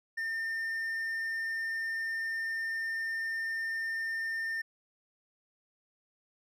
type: tone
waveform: triangle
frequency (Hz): 1808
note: A6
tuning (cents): +47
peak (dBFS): -30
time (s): 0.17-4.62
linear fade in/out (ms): 10
effects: none